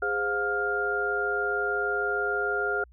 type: tone cluster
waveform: sine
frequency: 410.5 / 517 / 712 / 1405 Hz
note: G#4 / C5 / F5 / F6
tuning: -20 / -21 / +33 / +10 cents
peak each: -30 / -36 / -33 / -27 dBFS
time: 0.02-2.84 s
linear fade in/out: 5 ms
effects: added 60 Hz sine -51 dBFS peak until 2.92 s